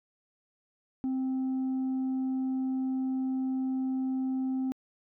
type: tone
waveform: sine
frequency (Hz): 261.6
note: C4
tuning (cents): 0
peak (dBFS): -25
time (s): 1.04-4.72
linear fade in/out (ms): 0
effects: tanh soft clip ceiling -27 dBFS